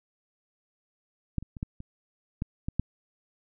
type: clicks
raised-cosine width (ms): 5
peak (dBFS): -15 / -28 / -28 / -18 / -28 / -17 / -18 / -12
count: 8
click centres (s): 1.383 / 1.426 / 1.568 / 1.629 / 1.804 / 2.421 / 2.685 / 2.796
effects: none